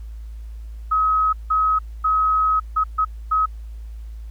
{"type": "tone bursts at uneven times", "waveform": "sine", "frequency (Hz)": 1274, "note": "D#6", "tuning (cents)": 41, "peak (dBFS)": -15, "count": 6, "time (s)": [[0.91, 1.33], [1.5, 1.79], [2.04, 2.6], [2.76, 2.84], [2.98, 3.05], [3.31, 3.46]], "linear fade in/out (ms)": 10, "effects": ["added 55 Hz sine -31 dBFS peak until 4.3 s", "pink hiss -59 dBFS RMS until 4.3 s"]}